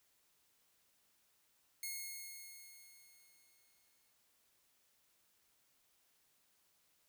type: tone with exponential decay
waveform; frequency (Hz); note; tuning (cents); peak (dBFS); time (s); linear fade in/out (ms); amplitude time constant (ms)
5% pulse; 2165; C#7; -41; -30; 1.83-4.13; 2; 500
effects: white hiss -75 dBFS RMS until 7.08 s